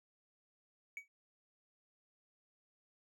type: tone with exponential decay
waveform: triangle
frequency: 2264 Hz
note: C#7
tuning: 36 cents sharp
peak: -37 dBFS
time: 0.97-1.08 s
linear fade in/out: 1 ms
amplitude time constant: 22 ms
effects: none